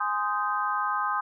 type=chord; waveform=sine; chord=Ab major seventh; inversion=none; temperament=just; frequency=830.6 / 1038.3 / 1245.9 / 1557.4 Hz; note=Ab5 / C6 / Eb6 / G6; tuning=0 / -14 / +2 / -12 cents; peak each=-32 / -30 / -28 / -33 dBFS; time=0-1.21 s; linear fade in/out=10 ms; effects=none